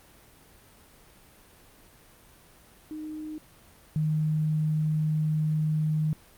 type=tone pair in turn; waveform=sine; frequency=308.4 / 154.62 Hz; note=D#4 / D#3; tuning=-15 / -11 cents; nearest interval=octave; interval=1196 cents; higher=first; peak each=-34 / -23 dBFS; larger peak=second; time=2.91-3.38 / 3.96-6.13 s; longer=second; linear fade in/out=0 ms; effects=pink hiss -55 dBFS RMS until 6.37 s + Opus 32 kbps